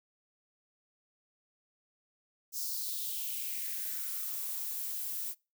violet noise with high-pass filter sweep, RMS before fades -37 dBFS, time 2.52-5.35 s, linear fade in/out 50 ms, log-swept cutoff 5600 to 420 Hz, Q 3.3, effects noise-tail reverb RT60 0.3 s tail -25 dB re dry

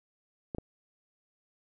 clicks, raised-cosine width 2 ms, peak -22 dBFS, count 2, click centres 0.548 / 0.584 s, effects none

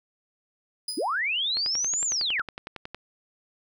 30% pulse tone with exponential decay, 4978 Hz, D#8, in tune, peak -24 dBFS, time 0.88-1.2 s, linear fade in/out 5 ms, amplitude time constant 68 ms
sine linear two-way sweep, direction up then down, 232.3 to 7459 to 1213 Hz, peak -24 dBFS, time 0.97-2.42 s, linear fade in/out 10 ms, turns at 2.04 s
click train, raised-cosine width 0.3 ms, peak -20 dBFS, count 16, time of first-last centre 1.57-2.946 s, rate 10.9 Hz
effects none

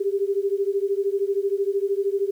sine beating tone pair, 391.6 / 404.6 Hz, G4 / G#4, -2 / -45 cents, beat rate 13 Hz, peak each -23 / -24 dBFS, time 0-2.31 s, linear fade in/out 10 ms, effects 9-bit

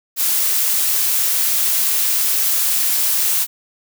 blue noise, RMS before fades -17 dBFS, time 0.16-3.47 s, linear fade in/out 50 ms, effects none

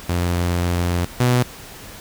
sawtooth tone pair in turn, 87.5 / 123.74 Hz, F2 / B2, +4 / +4 cents, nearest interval tritone, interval 600 cents, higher second, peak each -14 / -10 dBFS, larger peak second, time 0.09-1.05 / 1.2-1.43 s, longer first, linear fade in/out 5 ms, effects pink hiss -38 dBFS RMS until 2 s

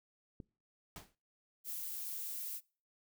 click, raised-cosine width 3 ms, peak -34 dBFS, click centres 0.402 s
pink noise with exponential decay, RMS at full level -45 dBFS, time 0.96-1.15 s, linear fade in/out 1 ms, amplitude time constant 41 ms
violet noise, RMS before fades -42 dBFS, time 1.64-2.61 s, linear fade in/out 50 ms
effects noise-tail reverb RT60 0.4 s tail -25 dB re dry

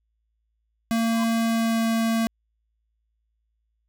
square tone with pitch glide, 228 to 226.6 Hz, A#3 to A#3, -38 to -49 cents, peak -21 dBFS, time 0.91-2.27 s, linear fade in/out 0 ms, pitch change -11 cents, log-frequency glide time 1.42-1.85 s
triangle tone with exponential growth, 1030 Hz, C6, 28 cents flat, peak -26 dBFS, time 1.06-1.24 s, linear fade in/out 5 ms, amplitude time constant 37 ms
effects added 55 Hz sine -70 dBFS peak until 3.88 s

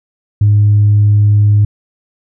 sine tone, 103.83 Hz, G#2, in tune, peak -4 dBFS, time 0.41-1.65 s, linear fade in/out 5 ms, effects tanh soft clip ceiling -2 dBFS

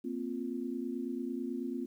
sine chord, Bb suspended second, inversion none, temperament just, 233.1 / 262.2 / 349.6 Hz, Bb3 / C4 / F4, 0 / +4 / +2 cents, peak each -39 / -37 / -40 dBFS, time 0.04-1.86 s, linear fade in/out 10 ms, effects 11-bit

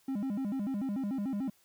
triangle tone with vibrato, 233.1 Hz, A#3, in tune, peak -29 dBFS, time 0.08-1.5 s, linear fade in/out 5 ms, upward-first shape square, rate 6.8 Hz, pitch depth 240 cents each way, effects white hiss -67 dBFS RMS until 1.64 s

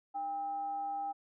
sine tone with frequency modulation, 799 Hz, G5, 33 cents sharp, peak -34 dBFS, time 0.14-1.13 s, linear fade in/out 20 ms, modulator 492 Hz, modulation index 0.21, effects none

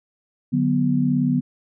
sine chord, B minor, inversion first, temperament just, 148.16 / 185.21 / 246.9 Hz, D3 / F#3 / B3, +16 / +2 / 0 cents, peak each -22 / -24 / -19 dBFS, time 0.52-1.41 s, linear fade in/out 20 ms, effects none

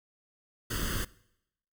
pink noise with comb filter, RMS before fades -32 dBFS, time 0.7-1.05 s, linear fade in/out 10 ms, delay 0.63 ms, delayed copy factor +0.9, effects noise-tail reverb RT60 0.8 s tail -22 dB re dry

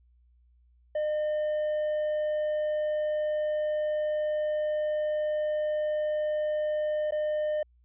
triangle tone with dropouts, 607 Hz, D#5, 43 cents flat, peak -24 dBFS, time 0.95-7.63 s, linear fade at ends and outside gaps 5 ms, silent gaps 7.109-7.121 s, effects added 60 Hz sine -59 dBFS peak until 7.84 s + resampled to 8000 Hz

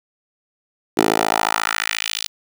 10% pulse tone with high-pass filter sweep, 54.2 Hz, A1, 25 cents flat, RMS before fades -20 dBFS, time 0.97-2.28 s, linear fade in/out 10 ms, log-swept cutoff 350 to 4100 Hz, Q 1.8, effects none

